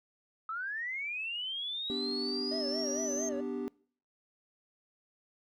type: linear sweep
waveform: sine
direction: up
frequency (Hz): 1270 to 6390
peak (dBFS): -34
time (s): 0.49-3.29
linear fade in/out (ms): 2
type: chord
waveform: triangle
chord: G major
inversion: first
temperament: equal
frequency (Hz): 246.9 / 293.7 / 392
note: B3 / D4 / G4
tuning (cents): 0 / 0 / 0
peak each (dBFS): -35 / -37 / -35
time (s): 1.9-3.68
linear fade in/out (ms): 0
type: tone with vibrato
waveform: triangle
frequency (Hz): 604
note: D5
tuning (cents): +48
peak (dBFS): -34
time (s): 2.51-3.41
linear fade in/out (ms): 10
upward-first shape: sine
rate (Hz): 4.4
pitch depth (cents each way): 140
effects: noise-tail reverb RT60 0.5 s tail -24 dB re dry + tanh soft clip ceiling -24 dBFS